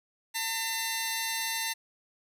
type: tone pair together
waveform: 10% pulse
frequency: 902.9 / 2027 Hz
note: A5 / B6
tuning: +44 / +45 cents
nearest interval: octave + major second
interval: 1401 cents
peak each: -24 dBFS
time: 0.34-1.74 s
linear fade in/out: 20 ms
effects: none